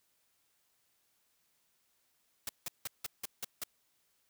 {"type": "noise bursts", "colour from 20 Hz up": "white", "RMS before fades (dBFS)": -38, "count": 7, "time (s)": [2.47, 3.637], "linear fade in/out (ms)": 2, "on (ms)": 21, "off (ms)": 170, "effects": ["white hiss -75 dBFS RMS until 4.29 s"]}